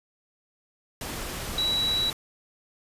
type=tone in noise; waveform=sine; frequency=3911 Hz; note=B7; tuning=18 cents flat; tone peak=-23 dBFS; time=1.58-2.1 s; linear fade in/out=2 ms; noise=pink; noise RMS=-34 dBFS; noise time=1.01-2.13 s; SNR=+8 dB; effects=resampled to 32000 Hz